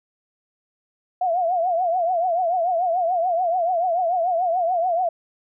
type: tone with vibrato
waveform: sine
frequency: 702 Hz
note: F5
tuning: 9 cents sharp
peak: -18 dBFS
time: 1.21-5.09 s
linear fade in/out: 5 ms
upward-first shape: triangle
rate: 6.9 Hz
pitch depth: 140 cents each way
effects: none